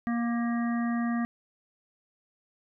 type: harmonic tone with a mistuned harmonic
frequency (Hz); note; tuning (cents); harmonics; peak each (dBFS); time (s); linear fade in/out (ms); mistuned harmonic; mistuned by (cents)
235.6; A#3; +19; 1 / 3 / 5 / 7 / 8; -26 / -38 / -39 / -44 / -41; 0.07-1.25; 0; 7; -16
effects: none